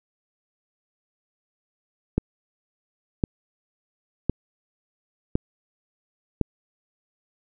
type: click train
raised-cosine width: 3 ms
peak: -7 dBFS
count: 5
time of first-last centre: 2.18-6.413 s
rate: 0.945 Hz
effects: none